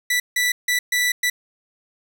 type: tone bursts at uneven times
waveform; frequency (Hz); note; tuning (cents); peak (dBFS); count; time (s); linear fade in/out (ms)
sawtooth; 1971; B6; -4; -14; 5; 0.1-0.2 / 0.36-0.52 / 0.68-0.79 / 0.92-1.12 / 1.23-1.3; 5
effects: none